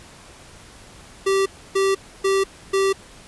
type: tone bursts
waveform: square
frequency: 388.9 Hz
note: G4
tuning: 14 cents flat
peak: -17 dBFS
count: 4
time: 1.26-2.93 s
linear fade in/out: 10 ms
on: 200 ms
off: 290 ms
effects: pink hiss -45 dBFS RMS until 3.27 s + resampled to 24000 Hz